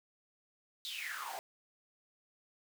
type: noise with high-pass filter sweep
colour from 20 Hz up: pink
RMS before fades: -42 dBFS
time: 0.85-1.39 s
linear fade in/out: 0 ms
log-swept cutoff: 3900 to 670 Hz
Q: 8.4
effects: none